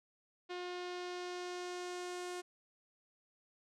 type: tone with low-pass filter sweep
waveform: sawtooth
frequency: 357.9 Hz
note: F4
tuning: 42 cents sharp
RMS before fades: -43 dBFS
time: 0.49-2.42 s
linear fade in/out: 20 ms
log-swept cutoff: 3900 to 8700 Hz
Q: 1.4
effects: none